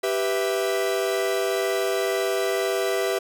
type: chord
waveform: 45% pulse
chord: E minor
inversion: first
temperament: equal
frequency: 392 / 493.9 / 659.3 Hz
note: G4 / B4 / E5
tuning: 0 / 0 / 0 cents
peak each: -25 / -28 / -27 dBFS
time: 0.03-3.19 s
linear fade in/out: 10 ms
effects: none